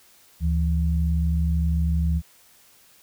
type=tone pair together; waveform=sine; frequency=74.39 / 167 Hz; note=D2 / E3; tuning=+23 / +23 cents; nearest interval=octave + major second; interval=1400 cents; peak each=-20 / -25 dBFS; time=0.4-2.22 s; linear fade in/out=50 ms; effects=white hiss -55 dBFS RMS until 3.02 s